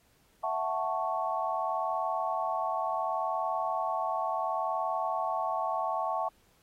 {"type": "chord", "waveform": "sine", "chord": "F# minor seventh", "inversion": "third", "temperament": "equal", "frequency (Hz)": [659.3, 740, 880, 1108.7], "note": ["E5", "F#5", "A5", "C#6"], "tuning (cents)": [0, 0, 0, 0], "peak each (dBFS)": -34, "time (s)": [0.43, 6.29], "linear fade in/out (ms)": 10, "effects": ["pink hiss -67 dBFS RMS until 6.62 s", "AAC 48 kbps"]}